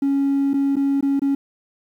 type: tone with dropouts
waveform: triangle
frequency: 277.2 Hz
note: C#4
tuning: in tune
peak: -13 dBFS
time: 0.02-1.35 s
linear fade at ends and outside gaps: 5 ms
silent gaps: 0.534-0.54 / 0.757-0.766 / 1.009-1.026 / 1.195-1.218 s
effects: tanh soft clip ceiling -12 dBFS + 9-bit